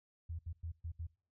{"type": "tone bursts at uneven times", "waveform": "sine", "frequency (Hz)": 83, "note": "E2", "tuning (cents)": 12, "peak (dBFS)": -39, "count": 5, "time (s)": [[0.29, 0.39], [0.46, 0.53], [0.63, 0.72], [0.84, 0.92], [0.99, 1.07]], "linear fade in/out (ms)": 10, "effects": ["noise-tail reverb RT60 0.4 s tail -22 dB re dry"]}